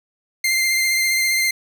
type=tone with vibrato; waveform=sawtooth; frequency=2093 Hz; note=C7; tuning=in tune; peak=-13 dBFS; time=0.44-1.51 s; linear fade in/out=5 ms; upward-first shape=triangle; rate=15 Hz; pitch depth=21 cents each way; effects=none